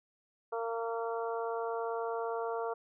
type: harmonic tone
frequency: 229.4 Hz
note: A#3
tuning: 28 cents flat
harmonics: 2 / 3 / 4 / 5 / 6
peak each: -35 / -39 / -41 / -43 / -45 dBFS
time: 0.52-2.74 s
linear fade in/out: 10 ms
effects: none